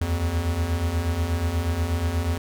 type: beating tone pair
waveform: square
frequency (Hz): 77.4 / 85.7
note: D#2 / F2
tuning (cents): -9 / -32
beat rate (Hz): 8.3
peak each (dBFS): -29 / -24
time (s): 0.01-2.38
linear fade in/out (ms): 5
effects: none